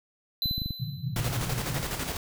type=tone with exponential decay; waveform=square; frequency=4022 Hz; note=B7; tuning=31 cents sharp; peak=-25 dBFS; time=0.42-1.39 s; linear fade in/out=1 ms; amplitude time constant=210 ms
type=clicks; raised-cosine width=5 ms; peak=-20 dBFS; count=6; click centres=0.458 / 0.511 / 0.58 / 0.618 / 0.66 / 0.707 s
type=band-pass noise; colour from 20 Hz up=white; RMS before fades=-33 dBFS; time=0.79-1.81 s; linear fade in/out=10 ms; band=110 to 150 Hz; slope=48 dB/octave
type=noise with tremolo; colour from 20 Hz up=pink; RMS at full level=-31 dBFS; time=1.16-2.17 s; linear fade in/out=2 ms; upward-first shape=square; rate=12 Hz; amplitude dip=45%
effects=none